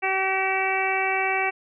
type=harmonic tone; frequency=382.6 Hz; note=G4; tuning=42 cents flat; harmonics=1 / 2 / 3 / 4 / 5 / 6 / 7; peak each=-30 / -26 / -33 / -33 / -30 / -26 / -31 dBFS; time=0.02-1.51 s; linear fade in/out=20 ms; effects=none